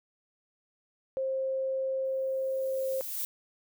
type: tone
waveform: sine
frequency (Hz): 530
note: C5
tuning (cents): +22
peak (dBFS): -28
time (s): 1.17-3.01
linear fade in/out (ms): 0
type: noise with exponential growth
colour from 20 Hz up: violet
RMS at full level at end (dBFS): -32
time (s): 2.05-3.25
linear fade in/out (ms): 0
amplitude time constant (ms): 260
effects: none